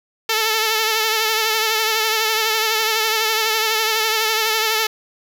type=tone with vibrato; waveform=5% pulse; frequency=440 Hz; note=A4; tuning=in tune; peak=-5 dBFS; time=0.29-4.87 s; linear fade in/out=5 ms; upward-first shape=triangle; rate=12 Hz; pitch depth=49 cents each way; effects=none